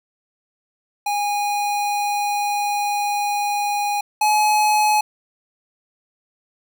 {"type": "tone pair in turn", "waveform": "square", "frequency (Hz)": [821, 847.5], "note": ["G#5", "G#5"], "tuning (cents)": [-20, 35], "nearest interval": "minor second", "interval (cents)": 55, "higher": "second", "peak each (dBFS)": [-20, -15], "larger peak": "second", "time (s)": [[1.06, 4.01], [4.21, 5.01]], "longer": "first", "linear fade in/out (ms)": 5, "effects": []}